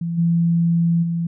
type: tone with level steps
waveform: sine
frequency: 168.7 Hz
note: E3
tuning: 40 cents sharp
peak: -21 / -14 / -19 dBFS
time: 0.01-1.27 s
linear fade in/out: 5 ms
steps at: 0.17 / 1.02 s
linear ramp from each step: 20 ms
effects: none